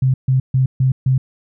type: tone bursts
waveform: sine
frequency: 130.81 Hz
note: C3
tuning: in tune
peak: -11 dBFS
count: 5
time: 0.02-1.18 s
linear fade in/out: 5 ms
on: 120 ms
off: 140 ms
effects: none